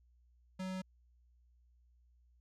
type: tone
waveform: square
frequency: 187 Hz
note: F#3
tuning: 19 cents sharp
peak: -39 dBFS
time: 0.59-0.82 s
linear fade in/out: 10 ms
effects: added 60 Hz sine -65 dBFS peak until 2.4 s + low-pass 8000 Hz 12 dB/octave